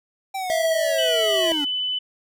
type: linear sweep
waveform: square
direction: down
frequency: 784 to 277.2 Hz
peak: -26 dBFS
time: 0.34-1.65 s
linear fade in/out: 10 ms
type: tone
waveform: square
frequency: 650 Hz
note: E5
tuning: 24 cents flat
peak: -21 dBFS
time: 0.5-1.52 s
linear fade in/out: 0 ms
type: tone with pitch glide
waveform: sine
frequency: 2983 to 3004 Hz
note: F#7 to F#7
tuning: +13 to +26 cents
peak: -22 dBFS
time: 0.98-1.99 s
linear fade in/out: 10 ms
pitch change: +13 cents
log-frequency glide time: 1.34-1.67 s
effects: none